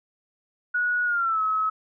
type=tone with pitch glide; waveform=sine; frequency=1460 to 1285.8 Hz; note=F#6 to E6; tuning=-24 to -43 cents; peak=-21 dBFS; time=0.74-1.7 s; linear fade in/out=10 ms; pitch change=-219 cents; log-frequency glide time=1.05-1.41 s; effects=none